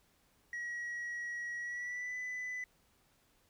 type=tone with pitch glide; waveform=sine; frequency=1911 to 1997.9 Hz; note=A#6 to B6; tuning=+43 to +19 cents; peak=-35 dBFS; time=0.53-2.64 s; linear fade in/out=2 ms; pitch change=+76 cents; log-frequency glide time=1.59-2.16 s; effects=tanh soft clip ceiling -37 dBFS + pink hiss -71 dBFS RMS until 3.49 s